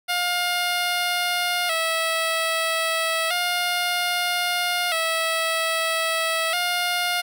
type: tone with vibrato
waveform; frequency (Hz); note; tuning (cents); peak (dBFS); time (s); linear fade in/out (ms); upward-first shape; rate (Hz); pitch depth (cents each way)
10% pulse; 680; F5; -46; -13; 0.08-7.22; 20; square; 0.31; 74
effects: none